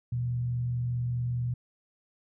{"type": "tone with frequency modulation", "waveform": "sine", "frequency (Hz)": 121.6, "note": "B2", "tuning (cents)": -26, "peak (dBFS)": -27, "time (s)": [0.12, 1.54], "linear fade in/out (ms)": 5, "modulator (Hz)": 44.8, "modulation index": 0.27, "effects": []}